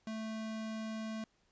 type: tone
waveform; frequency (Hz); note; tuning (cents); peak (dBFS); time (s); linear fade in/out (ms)
square; 220; A3; 0; -39; 0.07-1.24; 2
effects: pink hiss -74 dBFS RMS until 1.51 s + resampled to 16000 Hz